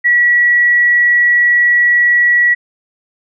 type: tone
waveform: sine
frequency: 1933 Hz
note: B6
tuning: 38 cents flat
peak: -7 dBFS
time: 0.04-2.55 s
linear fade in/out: 20 ms
effects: none